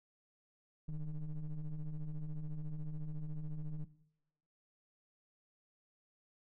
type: ring-modulated tone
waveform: triangle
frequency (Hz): 73.42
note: D2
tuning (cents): 0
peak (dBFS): -32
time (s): 0.88-3.85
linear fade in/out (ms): 10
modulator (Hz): 80.4
effects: noise-tail reverb RT60 0.8 s tail -17 dB re dry